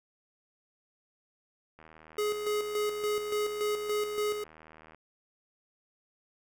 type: click train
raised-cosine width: 0.5 ms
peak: -37 dBFS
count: 251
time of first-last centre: 1.79-4.947 s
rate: 79.2 Hz
type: tone with tremolo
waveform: square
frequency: 419.5 Hz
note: G#4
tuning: 17 cents sharp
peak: -28 dBFS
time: 2.18-4.44 s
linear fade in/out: 5 ms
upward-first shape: square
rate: 3.5 Hz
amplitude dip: 50%
effects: none